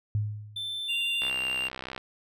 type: tone with exponential decay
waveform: sine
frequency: 105.2 Hz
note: G#2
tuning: 23 cents sharp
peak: -22 dBFS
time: 0.15-0.8 s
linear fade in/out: 0 ms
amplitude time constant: 140 ms
type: tone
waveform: triangle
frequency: 3543 Hz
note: A7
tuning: 11 cents sharp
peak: -30 dBFS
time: 0.56-1.3 s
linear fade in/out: 5 ms
type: tone with vibrato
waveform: triangle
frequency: 2782 Hz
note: F7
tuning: 7 cents flat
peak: -26 dBFS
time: 0.88-1.69 s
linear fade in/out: 20 ms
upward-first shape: sine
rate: 11 Hz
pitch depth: 8 cents each way
type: click train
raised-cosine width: 0.3 ms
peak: -20 dBFS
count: 50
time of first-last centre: 1.22-1.979 s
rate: 64.6 Hz
effects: none